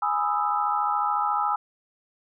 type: chord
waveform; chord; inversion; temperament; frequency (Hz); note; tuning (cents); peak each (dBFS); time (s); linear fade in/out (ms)
sine; E major seventh; first; equal; 830.6 / 987.8 / 1244.5 / 1318.5; G#5 / B5 / D#6 / E6; 0 / 0 / 0 / 0; -26 / -30 / -28 / -27; 0.02-1.56; 5
effects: none